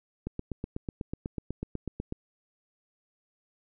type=click train; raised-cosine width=3 ms; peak=-20 dBFS; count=16; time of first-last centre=0.27-2.124 s; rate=8.09 Hz; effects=none